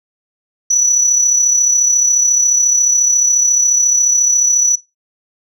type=tone with amplitude modulation; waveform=sine; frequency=5920 Hz; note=F#8; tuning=in tune; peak=-5 dBFS; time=0.7-4.76 s; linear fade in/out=10 ms; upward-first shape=sine; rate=34.2 Hz; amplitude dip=50%; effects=noise-tail reverb RT60 0.2 s tail -17 dB re dry + tanh soft clip ceiling -6 dBFS